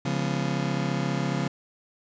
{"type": "chord", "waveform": "35% pulse", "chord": "C# dominant seventh", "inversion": "none", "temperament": "just", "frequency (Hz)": [138.59, 173.24, 207.9, 249.5], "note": ["C#3", "E#3", "G#3", "B3"], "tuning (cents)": [0, -14, 2, 18], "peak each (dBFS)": [-27, -28, -32, -32], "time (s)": [0.05, 1.48], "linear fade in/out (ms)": 5, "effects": ["resampled to 16000 Hz"]}